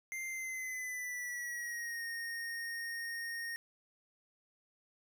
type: tone with pitch glide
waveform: square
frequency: 2093 to 1853.9 Hz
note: C7 to A#6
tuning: 0 to -10 cents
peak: -39 dBFS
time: 0.12-3.56 s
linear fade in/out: 0 ms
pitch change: -210 cents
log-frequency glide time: 0.27-2.04 s
effects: none